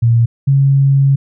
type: tone pair in turn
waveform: sine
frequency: 116.54 / 137.66 Hz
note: A#2 / C#3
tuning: 0 / -12 cents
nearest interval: minor third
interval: 288 cents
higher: second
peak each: -7 dBFS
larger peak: neither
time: 0.02-0.26 / 0.47-1.16 s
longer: second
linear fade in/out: 10 ms
effects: none